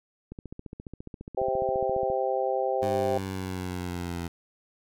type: click train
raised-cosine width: 3 ms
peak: -26 dBFS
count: 27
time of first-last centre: 0.32-2.101 s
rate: 14.6 Hz
type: harmonic tone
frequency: 130.81 Hz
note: C3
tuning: in tune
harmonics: 3 / 4 / 5 / 6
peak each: -31 / -28 / -32 / -30 dBFS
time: 1.37-3.18 s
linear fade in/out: 5 ms
type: exponential sweep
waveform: 15% pulse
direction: down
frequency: 100.8 to 84.9 Hz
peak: -25 dBFS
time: 2.82-4.28 s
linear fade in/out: 5 ms
effects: none